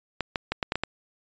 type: clicks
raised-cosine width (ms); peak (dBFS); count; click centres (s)
0.3; -10; 7; 0.207 / 0.358 / 0.52 / 0.628 / 0.721 / 0.756 / 0.836
effects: resampled to 16000 Hz